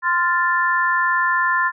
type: chord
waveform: sine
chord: F major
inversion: second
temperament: equal with one note detuned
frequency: 1039.3 / 1396.9 / 1760 Hz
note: C6 / F6 / A6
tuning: -12 / 0 / 0 cents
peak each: -19 / -23 / -19 dBFS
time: 0.02-1.72 s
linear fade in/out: 50 ms
effects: none